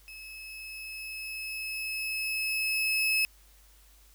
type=tone with level ramp; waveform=35% pulse; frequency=2588 Hz; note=E7; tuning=32 cents flat; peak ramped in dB=-42 to -22 dBFS; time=0.08-3.25 s; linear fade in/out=0 ms; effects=added 50 Hz sine -57 dBFS peak until 4.14 s + white hiss -61 dBFS RMS until 4.14 s